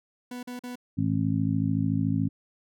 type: tone bursts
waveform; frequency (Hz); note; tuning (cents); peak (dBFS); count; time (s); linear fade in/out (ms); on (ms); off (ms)
40% pulse; 246.9; B3; 0; -34; 3; 0.31-0.756; 5; 120; 43
type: harmonic tone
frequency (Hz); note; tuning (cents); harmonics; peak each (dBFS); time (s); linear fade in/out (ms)
53.7; A1; -41; 2 / 3 / 4 / 5; -28 / -28 / -30 / -28; 0.97-2.29; 20
effects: none